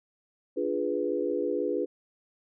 sine chord, D diminished seventh, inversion none, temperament equal, 293.7 / 349.2 / 415.3 / 493.9 Hz, D4 / F4 / Ab4 / Cb5, 0 / 0 / 0 / 0 cents, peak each -33 / -32 / -31 / -31 dBFS, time 0.56-1.86 s, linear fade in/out 20 ms, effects none

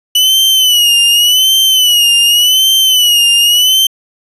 40% pulse tone with vibrato, 2960 Hz, F#7, in tune, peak -5 dBFS, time 0.15-3.87 s, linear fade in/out 5 ms, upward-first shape sine, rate 0.87 Hz, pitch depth 93 cents each way, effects resampled to 32000 Hz

